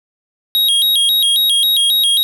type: tone with vibrato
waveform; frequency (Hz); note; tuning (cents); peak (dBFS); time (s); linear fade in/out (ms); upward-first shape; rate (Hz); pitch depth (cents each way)
square; 3520; A7; 0; -11; 0.55-2.23; 0; square; 3.7; 130
effects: none